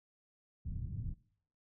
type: low-pass noise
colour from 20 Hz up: white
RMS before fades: -40 dBFS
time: 0.65-1.14 s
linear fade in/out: 10 ms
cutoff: 140 Hz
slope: 24 dB/octave
effects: noise-tail reverb RT60 0.6 s tail -21 dB re dry